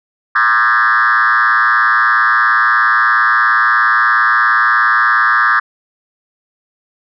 sine tone with frequency modulation, 1431 Hz, F6, 42 cents sharp, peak -7 dBFS, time 0.35-5.6 s, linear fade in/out 10 ms, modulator 117 Hz, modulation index 2.9, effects tanh soft clip ceiling -5 dBFS

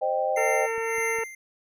sine chord, C minor, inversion none, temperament equal with one note detuned, 523.3 / 615.1 / 784 Hz, C5 / Eb5 / G5, 0 / -20 / 0 cents, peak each -27 dBFS, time 0.01-0.67 s, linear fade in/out 20 ms
square tone with tremolo, 2093 Hz, C7, in tune, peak -27 dBFS, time 0.36-1.35 s, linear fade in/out 5 ms, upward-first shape sine, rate 1.8 Hz, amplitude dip 80%
harmonic tone, 453.7 Hz, A#4, 47 cents flat, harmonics 1 / 2 / 3 / 4 / 5 / 6, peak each -28 / -34 / -37 / -35 / -40 / -41 dBFS, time 0.37-1.24 s, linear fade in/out 5 ms
click train, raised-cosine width 3 ms, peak -36 dBFS, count 3, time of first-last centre 0.78-1.187 s, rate 4.92 Hz
effects resampled to 32000 Hz

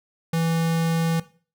square tone, 164.81 Hz, E3, in tune, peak -21 dBFS, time 0.33-1.2 s, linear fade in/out 5 ms, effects noise-tail reverb RT60 0.4 s tail -17 dB re dry

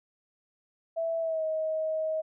sine tone with pitch glide, 659.3 to 631.7 Hz, E5 to D#5, 0 to +26 cents, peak -27 dBFS, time 0.96-2.22 s, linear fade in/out 20 ms, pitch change -74 cents, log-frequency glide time 1.2-1.44 s, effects none

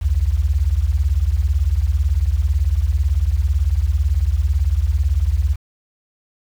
sine beating tone pair, 61.74 / 79.74 Hz, B1 / D#2, 0 / +43 cents, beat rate 18 Hz, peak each -17 dBFS, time 0.01-5.56 s, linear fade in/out 20 ms, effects 7-bit

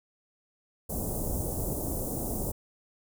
pink band-stop noise, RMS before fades -32 dBFS, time 0.89-2.52 s, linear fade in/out 10 ms, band 690 to 8400 Hz, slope 24 dB/octave, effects none

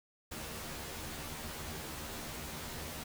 pink noise with comb filter, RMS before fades -43 dBFS, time 0.31-3.04 s, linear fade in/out 10 ms, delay 13 ms, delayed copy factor +1, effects none

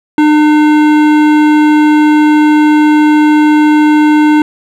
sine tone with hard clipping, 302.3 Hz, D#4, 50 cents flat, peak -6 dBFS, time 0.18-4.42 s, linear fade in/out 2 ms, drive 15 dB, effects none

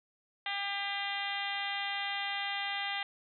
harmonic tone, 399.7 Hz, G4, 34 cents sharp, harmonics 2 / 3 / 4 / 5 / 6 / 7 / 8 / 9 / 10, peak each -39 / -46 / -43 / -38 / -44 / -43 / -41 / -43 / -50 dBFS, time 0.46-3.03 s, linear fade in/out 2 ms, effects none

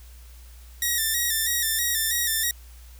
5% pulse tone with vibrato, 1838 Hz, A#6, 25 cents flat, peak -12 dBFS, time 0.82-2.51 s, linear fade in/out 2 ms, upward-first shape square, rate 3.1 Hz, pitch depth 54 cents each way, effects added 60 Hz sine -43 dBFS peak until 2.99 s + white hiss -54 dBFS RMS until 2.99 s

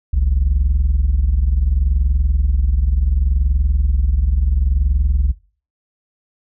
sine tone pair together, 49.2 / 69.9 Hz, G1 / C#2, +7 / +15 cents, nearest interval tritone, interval 608 cents, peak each -13 dBFS, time 0.13-5.32 s, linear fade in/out 10 ms, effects noise-tail reverb RT60 0.4 s tail -23 dB re dry + tanh soft clip ceiling -9 dBFS

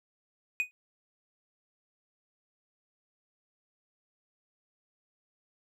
triangle tone with exponential decay, 2489 Hz, D#7, in tune, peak -21 dBFS, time 0.6-0.71 s, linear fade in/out 0 ms, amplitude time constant 22 ms, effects none

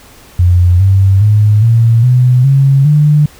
sine tone with pitch steps, 88.7 / 96.73 / 105.48 / 115.03 / 125.44 / 136.79 / 149.18 Hz, F2 / G2 / G#2 / A#2 / B2 / C#3 / D3, +27 / -23 / +27 / -23 / +27 / -23 / +27 cents, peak -4 dBFS, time 0.39-3.26 s, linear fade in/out 5 ms, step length 410 ms, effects pink hiss -39 dBFS RMS until 3.39 s

